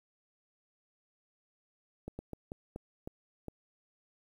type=slowing click train; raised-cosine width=2 ms; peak=-27 dBFS; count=7; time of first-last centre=2.08-3.483 s; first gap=110 ms; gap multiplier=1.3; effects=10-bit